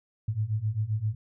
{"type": "beating tone pair", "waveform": "sine", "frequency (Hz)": [103.7, 111.3], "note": ["G#2", "A2"], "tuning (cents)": [-2, 20], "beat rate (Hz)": 7.6, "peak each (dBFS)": [-30, -28], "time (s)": [0.28, 1.15], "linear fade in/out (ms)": 5, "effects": []}